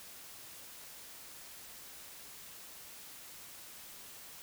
silence, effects white hiss -51 dBFS RMS until 4.42 s

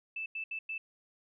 sine tone bursts at uneven times, 2637 Hz, E7, in tune, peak -35 dBFS, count 4, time 0.16-0.26 / 0.35-0.44 / 0.51-0.59 / 0.69-0.78 s, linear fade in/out 5 ms, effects none

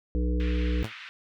harmonic tone, 60.6 Hz, B1, 32 cents flat, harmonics 1 / 3 / 5 / 7 / 8, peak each -24 / -34 / -33 / -40 / -38 dBFS, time 0.15-0.83 s, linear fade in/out 0 ms
white band-pass noise, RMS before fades -43 dBFS, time 0.4-1.09 s, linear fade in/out 0 ms, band 1400 to 3000 Hz, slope 24 dB/octave
sawtooth tone with exponential decay, 110 Hz, A2, in tune, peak -24 dBFS, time 0.84-0.93 s, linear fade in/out 5 ms, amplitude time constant 19 ms
effects none

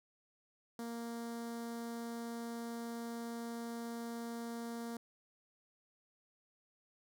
sawtooth tone with notch filter, 233.1 Hz, A#3, in tune, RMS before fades -43 dBFS, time 0.79-4.97 s, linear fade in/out 2 ms, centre 2600 Hz, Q 1.1, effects none

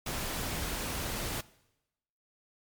pink noise, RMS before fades -35 dBFS, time 0.06-1.41 s, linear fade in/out 5 ms, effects noise-tail reverb RT60 0.9 s tail -20 dB re dry + MP3 96 kbps

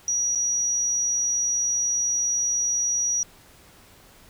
sine tone with dropouts, 5790 Hz, F#8, 38 cents flat, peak -21 dBFS, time 0.08-3.23 s, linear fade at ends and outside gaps 1 ms, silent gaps 0.35-0.356 s, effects pink hiss -52 dBFS RMS until 4.29 s

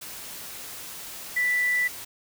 sine tone in noise, 1975.5 Hz, B6, in tune, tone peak -21 dBFS, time 1.36-1.88 s, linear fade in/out 10 ms, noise white, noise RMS -39 dBFS, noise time 0.01-2.05 s, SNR +15 dB, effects none

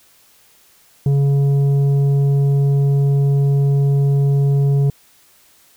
triangle tone with tanh clipping, 140 Hz, C#3, 18 cents sharp, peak -13 dBFS, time 1.06-4.9 s, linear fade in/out 2 ms, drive 11 dB, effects white hiss -52 dBFS RMS until 5.76 s

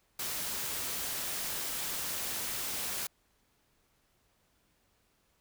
white noise, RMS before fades -36 dBFS, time 0.19-3.07 s, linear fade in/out 5 ms, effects pink hiss -72 dBFS RMS until 5.4 s

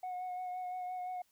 sine tone with vibrato, 730 Hz, F#5, 24 cents flat, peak -35 dBFS, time 0.03-1.22 s, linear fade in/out 5 ms, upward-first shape sine, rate 5.8 Hz, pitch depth 20 cents each way, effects tanh soft clip ceiling -36 dBFS + white hiss -73 dBFS RMS until 1.31 s

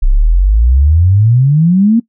sine exponential sweep, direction up, 30.87 to 238.1 Hz, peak -5 dBFS, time 0.02-2 s, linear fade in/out 10 ms, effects noise-tail reverb RT60 0.1 s tail -21 dB re dry

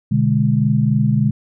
sine chord, G# diminished, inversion first, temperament equal, 123.47 / 146.83 / 207.7 Hz, B2 / D3 / G#3, 0 / 0 / 0 cents, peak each -17 dBFS, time 0.11-1.31 s, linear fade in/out 10 ms, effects none

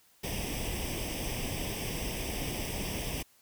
pink noise with comb filter, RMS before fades -35 dBFS, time 0.23-3.23 s, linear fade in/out 10 ms, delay 0.36 ms, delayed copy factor +0.8, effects white hiss -64 dBFS RMS until 3.41 s

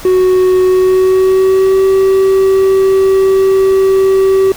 triangle tone with pitch glide, 370 to 384.4 Hz, F#4 to G4, 0 to -34 cents, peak -4 dBFS, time 0.05-4.52 s, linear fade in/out 2 ms, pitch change +66 cents, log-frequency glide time 0.65-1.86 s, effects pink hiss -30 dBFS RMS until 4.56 s

